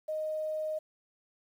sine tone with quantisation, 621 Hz, D#5, 3 cents flat, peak -31 dBFS, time 0.08-0.79 s, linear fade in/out 10 ms, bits 10, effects none

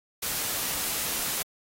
white noise, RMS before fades -30 dBFS, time 0.22-1.43 s, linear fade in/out 10 ms, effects AAC 48 kbps

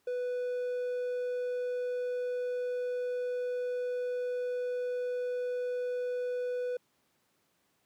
triangle tone, 495 Hz, B4, 4 cents sharp, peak -29 dBFS, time 0.07-6.77 s, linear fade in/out 5 ms, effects pink hiss -73 dBFS RMS until 7.85 s + high-pass 150 Hz 12 dB/octave

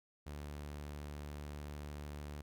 sawtooth tone, 73.42 Hz, D2, in tune, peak -40 dBFS, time 0.26-2.42 s, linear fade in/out 10 ms, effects none

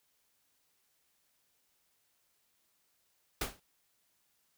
pink noise with exponential decay, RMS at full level -30 dBFS, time 3.41-3.6 s, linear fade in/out 5 ms, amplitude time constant 41 ms, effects white hiss -75 dBFS RMS until 4.57 s

